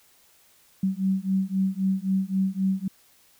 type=beating tone pair; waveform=sine; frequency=189.3 / 193.1 Hz; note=F#3 / G3; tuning=+40 / -26 cents; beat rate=3.8 Hz; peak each=-25 dBFS; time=0.83-2.88 s; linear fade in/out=5 ms; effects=white hiss -59 dBFS RMS until 3.39 s